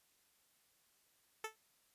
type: tone with exponential decay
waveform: 10% pulse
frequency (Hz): 438.4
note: A4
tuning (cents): -6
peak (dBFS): -29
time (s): 1.44-1.56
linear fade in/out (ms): 5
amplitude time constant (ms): 24
effects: white hiss -74 dBFS RMS until 1.94 s + resampled to 32000 Hz